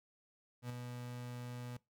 35% pulse tone with ADSR envelope, 122.6 Hz, B2, 12 cents flat, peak -37 dBFS, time 0.62-1.77 s, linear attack 78 ms, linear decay 7 ms, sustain -5 dB, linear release 4 ms, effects noise-tail reverb RT60 0.2 s tail -21 dB re dry

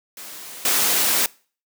white noise with level steps, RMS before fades -37 / -19 dBFS, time 0.17-1.26 s, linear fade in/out 2 ms, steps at 0.65 s, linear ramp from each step 2 ms, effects noise-tail reverb RT60 0.4 s tail -23 dB re dry + high-pass 200 Hz 12 dB/octave

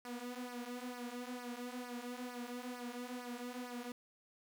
sawtooth tone with flanger, 245.4 Hz, B3, 11 cents flat, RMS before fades -45 dBFS, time 0.05-3.92 s, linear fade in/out 2 ms, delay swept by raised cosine 0.27 to 5.37 ms, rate 2.2 Hz, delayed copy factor -0.75, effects 11-bit

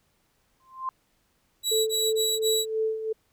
sine tone with exponential growth, 1046.5 Hz, C6, in tune, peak -24 dBFS, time 0.6-0.89 s, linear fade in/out 1 ms, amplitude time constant 61 ms
25% pulse tone bursts, 3906 Hz, B7, 20 cents flat, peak -20 dBFS, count 4, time 1.63-2.656 s, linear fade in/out 50 ms, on 240 ms, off 22 ms
sine tone with tremolo, 440 Hz, A4, in tune, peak -22 dBFS, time 1.71-3.13 s, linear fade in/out 10 ms, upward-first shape sine, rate 2.9 Hz, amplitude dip 65%
effects pink hiss -69 dBFS RMS until 3.32 s

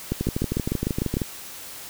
two click trains, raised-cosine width 3 ms, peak -11 / -10 dBFS, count 14 / 8, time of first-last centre 0.21-1.218 / 0.12-1.169 s, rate 12.9 / 6.67 Hz, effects white hiss -39 dBFS RMS until 1.89 s

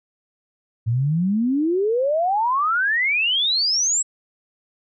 sine exponential sweep, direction up, 109.3 to 7870 Hz, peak -17 dBFS, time 0.86-4.03 s, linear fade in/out 20 ms, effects none

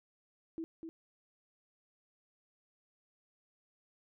sine tone with echo, 326.1 Hz, E4, 19 cents flat, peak -37 dBFS, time 0.58-0.64 s, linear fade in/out 0 ms, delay 250 ms, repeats 1, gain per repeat -5 dB, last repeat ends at 0.89 s, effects none

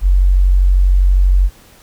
sine tone, 46.28 Hz, F#1, 1 cent sharp, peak -7 dBFS, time 0.01-1.5 s, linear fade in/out 50 ms, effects pink hiss -45 dBFS RMS until 1.82 s

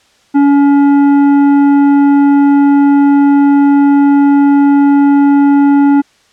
triangle tone with tanh clipping, 282.8 Hz, C#4, 35 cents sharp, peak -6 dBFS, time 0.34-6.02 s, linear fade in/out 20 ms, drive 14 dB, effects white hiss -50 dBFS RMS until 6.32 s + low-pass 6000 Hz 12 dB/octave

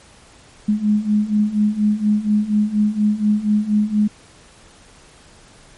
sine beating tone pair, 207.7 / 211.9 Hz, G#3 / G#3, 0 / +35 cents, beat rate 4.2 Hz, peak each -19 / -16 dBFS, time 0.68-4.08 s, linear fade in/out 10 ms, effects pink hiss -47 dBFS RMS until 5.77 s + MP3 48 kbps

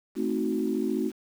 sine chord, A diminished seventh, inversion none, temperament equal with one note detuned, 220 / 261.6 / 315.1 / 370 Hz, A3 / C4 / Eb4 / Gb4, 0 / 0 / +22 / 0 cents, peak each -30 dBFS, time 0.15-1.12 s, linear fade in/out 50 ms, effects tanh soft clip ceiling -14 dBFS + 8-bit

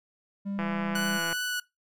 triangle tone, 198.9 Hz, G3, 25 cents sharp, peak -28 dBFS, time 0.45-1.19 s, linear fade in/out 20 ms
click train, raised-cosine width 0.5 ms, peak -19 dBFS, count 125, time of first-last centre 0.59-1.328 s, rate 168 Hz
sawtooth tone with vibrato, 1478 Hz, F#6, 2 cents flat, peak -25 dBFS, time 0.95-1.6 s, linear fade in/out 5 ms, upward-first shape sine, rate 2.6 Hz, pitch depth 9 cents each way
effects noise-tail reverb RT60 0.2 s tail -21 dB re dry

